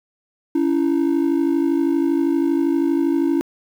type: ring-modulated tone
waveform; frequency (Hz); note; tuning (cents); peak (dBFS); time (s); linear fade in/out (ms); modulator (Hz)
triangle; 307.8; D#4; -19; -10; 0.55-3.41; 0; 26.3
effects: tanh soft clip ceiling -7 dBFS + 8-bit